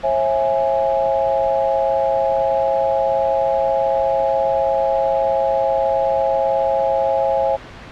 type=chord; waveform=sine; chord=C# minor; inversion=none; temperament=equal with one note detuned; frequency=540.8 / 659.3 / 830.6 Hz; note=C#5 / E5 / G#5; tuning=-43 / 0 / 0 cents; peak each=-18 / -20 / -20 dBFS; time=0.03-7.57 s; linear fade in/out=20 ms; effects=pink hiss -36 dBFS RMS until 7.91 s + low-pass 3000 Hz 12 dB/octave